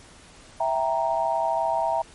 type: chord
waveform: sine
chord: E diminished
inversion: none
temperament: equal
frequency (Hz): 659.3 / 784 / 932.3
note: E5 / G5 / Bb5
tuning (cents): 0 / 0 / 0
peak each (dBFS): -25 / -27 / -25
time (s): 0.6-2.02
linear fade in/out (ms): 5
effects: pink hiss -49 dBFS RMS until 2.14 s + MP3 48 kbps